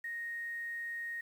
sine tone with quantisation, 1864.7 Hz, A#6, in tune, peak -37 dBFS, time 0.04-1.21 s, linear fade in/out 5 ms, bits 10, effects none

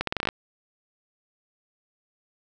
accelerating click train, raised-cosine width 0.3 ms, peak -9 dBFS, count 9, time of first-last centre 0.01-0.288 s, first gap 63 ms, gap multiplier 0.82, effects none

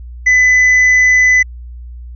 sine tone with tanh clipping, 2004 Hz, B6, 25 cents sharp, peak -7 dBFS, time 0.26-1.43 s, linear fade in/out 10 ms, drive 4 dB, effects added 60 Hz sine -27 dBFS peak until 2.15 s + resampled to 16000 Hz

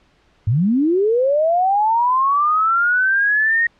sine linear sweep, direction up, 95.5 to 1875 Hz, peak -13 dBFS, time 0.47-3.67 s, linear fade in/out 5 ms, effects pink hiss -57 dBFS RMS until 3.79 s + low-pass 4000 Hz 12 dB/octave

